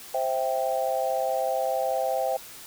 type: chord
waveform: sine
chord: C major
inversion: none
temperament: equal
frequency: 523.3 / 659.3 / 784 Hz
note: C5 / E5 / G5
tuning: 0 / 0 / 0 cents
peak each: -28 dBFS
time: 0.14-2.37 s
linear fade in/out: 5 ms
effects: white hiss -44 dBFS RMS until 2.66 s